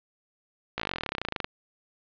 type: slowing click train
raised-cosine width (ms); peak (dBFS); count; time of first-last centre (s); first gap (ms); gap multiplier
0.3; -13; 25; 0.78-1.444; 17; 1.04
effects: resampled to 11025 Hz + 8-bit